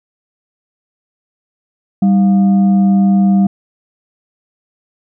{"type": "tone with frequency modulation", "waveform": "sine", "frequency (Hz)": 196, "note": "G3", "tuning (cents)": 0, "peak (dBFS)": -7, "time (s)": [2.02, 3.47], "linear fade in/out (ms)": 5, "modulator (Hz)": 510, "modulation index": 0.3, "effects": []}